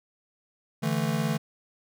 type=chord; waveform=square; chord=D suspended second; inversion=none; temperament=just; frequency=146.83 / 165.19 / 220.2 Hz; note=D3 / E3 / A3; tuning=0 / +4 / +2 cents; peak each=-30 dBFS; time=0.82-1.38 s; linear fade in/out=20 ms; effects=none